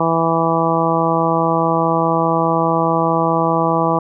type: harmonic tone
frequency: 164.81 Hz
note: E3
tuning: in tune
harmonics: 1 / 2 / 3 / 4 / 5 / 6 / 7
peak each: -21 / -21 / -21 / -21 / -21 / -21 / -21 dBFS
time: 0-3.99 s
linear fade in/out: 5 ms
effects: none